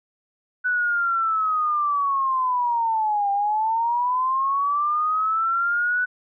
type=linear two-way sweep; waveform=sine; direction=down then up; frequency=1493 to 794 to 1493 Hz; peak=-19 dBFS; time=0.64-6.06 s; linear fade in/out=20 ms; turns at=3.31 s; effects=none